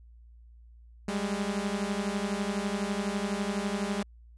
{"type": "beating tone pair", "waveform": "sawtooth", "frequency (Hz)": [196, 208], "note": ["G3", "G#3"], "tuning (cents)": [0, 3], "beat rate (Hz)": 12, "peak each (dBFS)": -28, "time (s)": [1.08, 4.03], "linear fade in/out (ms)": 5, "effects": ["added 58 Hz sine -50 dBFS peak until 4.37 s", "resampled to 24000 Hz"]}